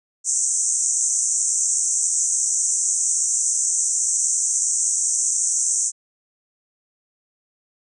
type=band-pass noise; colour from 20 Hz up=white; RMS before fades=-21 dBFS; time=0.24-5.92 s; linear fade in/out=50 ms; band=6000 to 8500 Hz; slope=96 dB/octave; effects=none